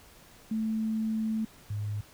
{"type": "tone pair in turn", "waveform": "sine", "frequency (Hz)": [220, 104.19], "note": ["A3", "G#2"], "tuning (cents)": [0, 6], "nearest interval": "octave + minor second", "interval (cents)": 1294, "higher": "first", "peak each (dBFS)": [-27, -30], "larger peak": "first", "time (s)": [[0.51, 1.45], [1.7, 2.01]], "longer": "first", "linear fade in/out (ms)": 5, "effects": ["pink hiss -55 dBFS RMS until 2.13 s"]}